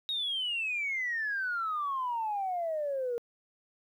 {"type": "exponential sweep", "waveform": "sine", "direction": "down", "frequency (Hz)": [3797, 466.6], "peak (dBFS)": -29, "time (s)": [0.09, 3.18], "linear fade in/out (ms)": 0, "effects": ["tanh soft clip ceiling -25 dBFS", "11-bit"]}